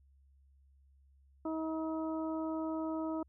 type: harmonic tone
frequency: 318.7 Hz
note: D#4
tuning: 42 cents sharp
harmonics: 1 / 2 / 3 / 4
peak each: -35 / -41 / -45 / -47 dBFS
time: 1.45-3.23 s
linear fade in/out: 5 ms
effects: added 68 Hz sine -62 dBFS peak until 3.28 s